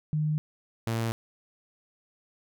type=tone pair in turn; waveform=sine / sawtooth; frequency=152.8 / 114.2 Hz; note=D#3 / A#2; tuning=-31 / -35 cents; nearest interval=perfect fourth; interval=504 cents; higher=first; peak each=-24 / -23 dBFS; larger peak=second; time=0.13-0.38 / 0.87-1.12 s; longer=neither; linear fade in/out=0 ms; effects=none